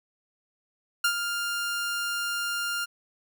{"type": "tone with ADSR envelope", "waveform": "sawtooth", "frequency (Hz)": 1400, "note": "F6", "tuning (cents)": 4, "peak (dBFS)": -16, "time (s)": [1.04, 2.86], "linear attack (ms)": 6, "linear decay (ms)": 79, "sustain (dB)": -8, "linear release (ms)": 23, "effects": []}